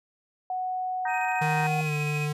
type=tone; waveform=sine; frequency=740 Hz; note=F#5; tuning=in tune; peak=-27 dBFS; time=0.5-1.81 s; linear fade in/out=2 ms
type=harmonic tone; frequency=311.1 Hz; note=D#4; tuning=in tune; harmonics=3 / 4 / 5 / 6; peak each=-31 / -41 / -33 / -35 dBFS; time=1.05-1.67 s; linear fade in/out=5 ms
type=tone with tremolo; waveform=triangle; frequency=2515 Hz; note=D#7; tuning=18 cents sharp; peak=-29 dBFS; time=1.07-2.29 s; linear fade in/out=50 ms; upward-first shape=square; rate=14 Hz; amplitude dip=35%
type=tone with pitch glide; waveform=square; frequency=155.56 to 149.14 Hz; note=D#3 to D3; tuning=0 to +27 cents; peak=-27 dBFS; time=1.41-2.33 s; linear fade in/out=10 ms; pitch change=-73 cents; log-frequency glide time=1.83-1.92 s
effects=resampled to 32000 Hz